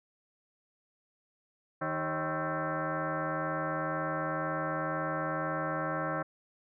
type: tone with frequency modulation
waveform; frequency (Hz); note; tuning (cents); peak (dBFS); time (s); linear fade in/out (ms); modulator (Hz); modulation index
sine; 392; G4; 0; -30; 1.81-6.23; 10; 234; 5.2
effects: none